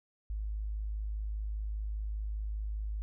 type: tone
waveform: sine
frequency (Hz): 52.5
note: G#1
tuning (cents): +19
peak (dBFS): -33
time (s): 0.3-3.02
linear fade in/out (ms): 0
effects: none